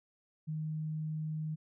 sine tone, 155.56 Hz, D#3, in tune, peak -34 dBFS, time 0.47-1.56 s, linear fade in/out 20 ms, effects none

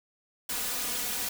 white noise with comb filter, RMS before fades -32 dBFS, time 0.49-1.29 s, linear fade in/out 5 ms, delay 4.1 ms, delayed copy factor +1, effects none

